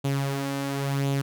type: tone with flanger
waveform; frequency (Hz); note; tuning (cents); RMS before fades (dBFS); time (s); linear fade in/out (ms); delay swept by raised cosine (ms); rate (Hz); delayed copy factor
sawtooth; 138.59; C#3; 0; -27; 0.04-1.22; 10; 0.28 to 3.88; 0.95; +0.5
effects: none